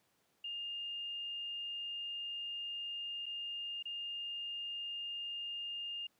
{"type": "tone with dropouts", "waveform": "sine", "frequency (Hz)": 2819, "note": "F7", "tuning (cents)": 16, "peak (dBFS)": -39, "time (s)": [0.44, 6.07], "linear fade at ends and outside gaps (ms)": 5, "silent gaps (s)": [[3.259, 3.263], [3.827, 3.854]], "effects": ["pink hiss -75 dBFS RMS until 6.19 s", "high-pass 150 Hz 12 dB/octave"]}